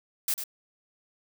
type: noise with echo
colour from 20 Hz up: blue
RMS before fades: -27 dBFS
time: 0.28-0.34 s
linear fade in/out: 2 ms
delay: 98 ms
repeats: 1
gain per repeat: -8 dB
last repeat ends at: 0.438 s
effects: none